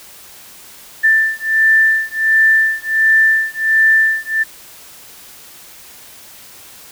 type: beating tone pair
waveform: sine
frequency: 1773 / 1774.4 Hz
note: A6 / A6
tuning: +13 / +14 cents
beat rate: 1.4 Hz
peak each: -13 dBFS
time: 1.03-4.44 s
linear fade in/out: 20 ms
effects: white hiss -39 dBFS RMS until 6.91 s